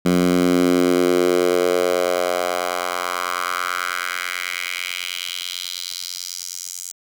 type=tone with high-pass filter sweep; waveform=10% pulse; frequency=89.2 Hz; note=F2; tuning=37 cents sharp; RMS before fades=-21 dBFS; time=0.05-6.92 s; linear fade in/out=10 ms; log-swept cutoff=190 to 7100 Hz; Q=2.6; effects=none